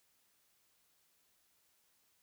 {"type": "silence", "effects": ["white hiss -74 dBFS RMS until 2.22 s"]}